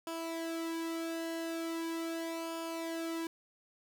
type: tone with flanger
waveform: sawtooth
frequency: 329.6 Hz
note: E4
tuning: in tune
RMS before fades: -38 dBFS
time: 0.07-3.27 s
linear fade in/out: 2 ms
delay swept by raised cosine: 0.5 to 2.2 ms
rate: 0.4 Hz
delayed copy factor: -0.65
effects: none